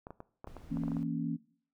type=clicks; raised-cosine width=1 ms; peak=-30 dBFS; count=11; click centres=0.069 / 0.106 / 0.204 / 0.444 / 0.474 / 0.567 / 0.771 / 0.836 / 0.881 / 0.918 / 0.968 s
type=noise; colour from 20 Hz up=brown; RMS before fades=-50 dBFS; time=0.47-1.03 s; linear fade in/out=0 ms
type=chord; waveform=sine; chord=A# diminished; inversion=second; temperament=equal; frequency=164.81 / 233.1 / 277.2 Hz; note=E3 / A#3 / C#4; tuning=0 / 0 / 0 cents; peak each=-36 dBFS; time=0.7-1.37 s; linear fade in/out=20 ms
effects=noise-tail reverb RT60 0.5 s tail -19 dB re dry